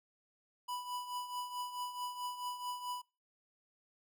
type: tone with tremolo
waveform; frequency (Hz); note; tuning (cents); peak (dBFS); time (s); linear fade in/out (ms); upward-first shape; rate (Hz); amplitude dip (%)
square; 987.8; B5; 0; -37; 0.68-3.02; 10; triangle; 4.6; 70
effects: noise-tail reverb RT60 0.3 s tail -23 dB re dry